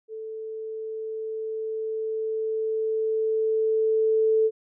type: tone with level ramp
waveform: sine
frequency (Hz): 440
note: A4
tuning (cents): 0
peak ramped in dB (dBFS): -33 to -17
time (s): 0.08-4.51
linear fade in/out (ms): 50
effects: none

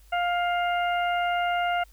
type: harmonic tone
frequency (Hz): 703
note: F5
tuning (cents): +11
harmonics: 1 / 2 / 3 / 4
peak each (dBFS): -24 / -30 / -34 / -36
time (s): 0.12-1.84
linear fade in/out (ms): 10
effects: added 50 Hz sine -51 dBFS peak until 1.92 s + white hiss -61 dBFS RMS until 1.92 s

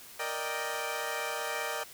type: chord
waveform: 15% pulse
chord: Eb major seventh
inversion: second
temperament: equal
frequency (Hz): 466.2 / 587.3 / 622.3 / 784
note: Bb4 / D5 / Eb5 / G5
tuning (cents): 0 / 0 / 0 / 0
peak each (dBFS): -32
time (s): 0.19-1.84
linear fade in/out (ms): 10
effects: white hiss -50 dBFS RMS until 1.93 s

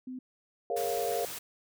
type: tone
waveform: sine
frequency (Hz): 255.5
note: C4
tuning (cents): -41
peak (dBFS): -37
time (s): 0.07-0.19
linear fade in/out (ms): 5
type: chord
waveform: sine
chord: Bb minor seventh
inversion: third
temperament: equal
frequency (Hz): 415.3 / 466.2 / 554.4 / 698.5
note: Ab4 / Bb4 / Db5 / F5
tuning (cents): 0 / 0 / 0 / 0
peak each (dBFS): -36 / -33 / -36 / -33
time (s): 0.7-1.25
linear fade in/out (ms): 2
type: noise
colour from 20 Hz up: white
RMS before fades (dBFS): -40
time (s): 0.76-1.39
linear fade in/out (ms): 10
effects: none

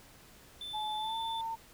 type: tone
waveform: triangle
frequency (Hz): 3530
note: A7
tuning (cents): +5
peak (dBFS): -38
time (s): 0.61-1.41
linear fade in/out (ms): 2
type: tone with pitch glide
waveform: sine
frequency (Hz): 855 to 904.8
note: A5 to A5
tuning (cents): -50 to +48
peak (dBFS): -34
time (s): 0.73-1.56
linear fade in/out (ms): 20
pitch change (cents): +98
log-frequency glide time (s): 0.98-1.16
effects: pink hiss -57 dBFS RMS until 1.73 s

